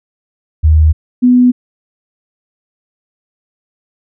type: tone pair in turn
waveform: sine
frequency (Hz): 78 / 248.1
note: D#2 / B3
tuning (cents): +5 / +8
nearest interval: octave + minor sixth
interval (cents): 2003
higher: second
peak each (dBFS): -4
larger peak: neither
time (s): 0.63-0.93 / 1.22-1.52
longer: neither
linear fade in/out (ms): 20
effects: none